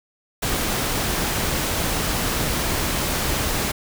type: noise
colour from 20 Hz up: pink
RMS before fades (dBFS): -23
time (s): 0.42-3.72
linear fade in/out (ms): 10
effects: none